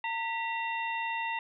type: harmonic tone with a mistuned harmonic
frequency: 913 Hz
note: A#5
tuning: 36 cents flat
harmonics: 1 / 2 / 3 / 4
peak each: -33 / -36 / -37 / -47 dBFS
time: 0.04-1.39 s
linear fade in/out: 2 ms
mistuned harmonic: 2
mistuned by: +120 cents
effects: none